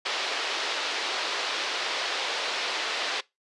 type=band-pass noise; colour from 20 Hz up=white; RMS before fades=-30 dBFS; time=0.05-3.21 s; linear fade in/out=10 ms; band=370 to 4500 Hz; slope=24 dB/octave; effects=noise-tail reverb RT60 0.2 s tail -22 dB re dry + resampled to 24000 Hz